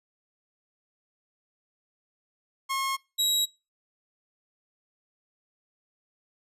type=tone pair in turn; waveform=sawtooth; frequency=1080 / 3849 Hz; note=C#6 / B7; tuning=-45 / -45 cents; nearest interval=octave + minor seventh; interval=2200 cents; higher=second; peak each=-23 / -19 dBFS; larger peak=second; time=2.69-2.97 / 3.18-3.46 s; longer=neither; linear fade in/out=20 ms; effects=noise-tail reverb RT60 0.3 s tail -25 dB re dry + resampled to 32000 Hz